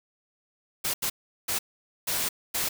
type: noise bursts at uneven times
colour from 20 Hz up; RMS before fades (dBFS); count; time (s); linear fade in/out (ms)
white; -28; 5; 0.84-0.94 / 1.02-1.1 / 1.48-1.59 / 2.07-2.29 / 2.54-2.69; 10
effects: none